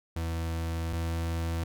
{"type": "tone pair in turn", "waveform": "40% pulse", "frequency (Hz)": [82.41, 82.98], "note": ["E2", "E2"], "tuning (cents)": [0, 12], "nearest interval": "unison", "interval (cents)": 12, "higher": "second", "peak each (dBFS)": [-29, -28], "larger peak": "second", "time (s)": [[0.16, 0.93], [0.93, 1.64]], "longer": "first", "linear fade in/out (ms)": 5, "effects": []}